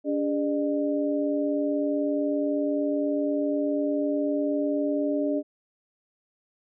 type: tone cluster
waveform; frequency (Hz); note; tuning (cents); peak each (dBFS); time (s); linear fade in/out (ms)
sine; 287.8 / 407.5 / 604; D4 / G#4 / D5; -35 / -33 / +48; -25 / -32 / -28; 0.04-5.43; 50
effects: none